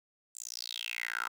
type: tone with high-pass filter sweep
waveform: 10% pulse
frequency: 58.7 Hz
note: A#1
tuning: 13 cents sharp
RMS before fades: -39 dBFS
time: 0.35-1.28 s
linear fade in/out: 5 ms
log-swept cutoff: 8000 to 1200 Hz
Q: 6.7
effects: none